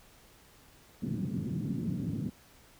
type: band-pass noise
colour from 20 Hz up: pink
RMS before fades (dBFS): -34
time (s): 1.02-2.3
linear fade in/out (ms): 5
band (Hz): 130 to 250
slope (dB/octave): 24
effects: pink hiss -59 dBFS RMS until 2.79 s